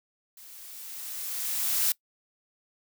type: noise with level ramp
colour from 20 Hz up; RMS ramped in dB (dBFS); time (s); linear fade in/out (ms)
blue; -49 to -24; 0.37-1.92; 2
effects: noise-tail reverb RT60 0.1 s tail -23 dB re dry